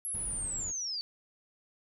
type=linear sweep; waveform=sine; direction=down; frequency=11280 to 4486 Hz; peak=-33 dBFS; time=0.05-1.01 s; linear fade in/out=0 ms
type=noise; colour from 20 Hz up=brown; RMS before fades=-44 dBFS; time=0.13-0.72 s; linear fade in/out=20 ms
effects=none